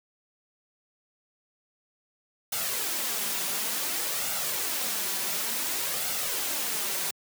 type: noise with flanger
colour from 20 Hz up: white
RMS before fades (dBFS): -30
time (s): 2.52-7.11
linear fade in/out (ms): 5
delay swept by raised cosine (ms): 1.4 to 5.2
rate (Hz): 0.56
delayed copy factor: +0.5
effects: high-pass 150 Hz 12 dB/octave